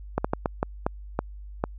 slowing click train, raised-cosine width 1 ms, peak -9 dBFS, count 8, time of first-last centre 0.18-1.639 s, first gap 65 ms, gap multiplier 1.38, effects added 50 Hz sine -38 dBFS peak until 1.78 s

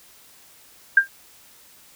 sine tone with exponential decay, 1595 Hz, G6, 30 cents sharp, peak -6 dBFS, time 0.97-1.08 s, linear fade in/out 5 ms, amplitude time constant 22 ms, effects white hiss -51 dBFS RMS until 1.95 s

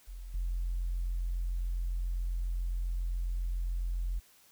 sine tone with level steps, 43.65 Hz, F1, in tune, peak -40 / -29 dBFS, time 0.07-4.2 s, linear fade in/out 20 ms, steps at 0.34 s, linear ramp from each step 5 ms, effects tanh soft clip ceiling -26 dBFS + white hiss -62 dBFS RMS until 4.51 s

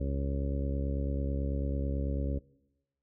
harmonic tone, 69.1 Hz, C#2, 5 cents flat, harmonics 1 / 2 / 3 / 4 / 5 / 6 / 7 / 8, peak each -31 / -37 / -41 / -39 / -48 / -45 / -46 / -43 dBFS, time 0-2.39 s, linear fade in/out 10 ms, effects noise-tail reverb RT60 1.0 s tail -22 dB re dry

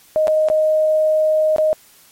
sine tone with dropouts, 622 Hz, D#5, 1 cent flat, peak -12 dBFS, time 0.16-1.73 s, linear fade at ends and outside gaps 0 ms, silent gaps 0.272-0.28 / 0.486-0.5 / 1.562-1.583 s, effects white hiss -49 dBFS RMS until 2.11 s + MP3 64 kbps

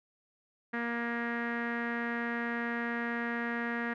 sawtooth tone with low-pass filter, 235.5 Hz, A#3, 18 cents sharp, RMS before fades -34 dBFS, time 0.73-3.94 s, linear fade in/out 10 ms, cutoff 1800 Hz, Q 6.3, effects none

